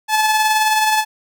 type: tone with tremolo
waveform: sawtooth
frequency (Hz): 864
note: A5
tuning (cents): -32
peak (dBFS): -8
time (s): 0.08-1.05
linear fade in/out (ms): 50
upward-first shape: sine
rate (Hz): 19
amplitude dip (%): 35
effects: none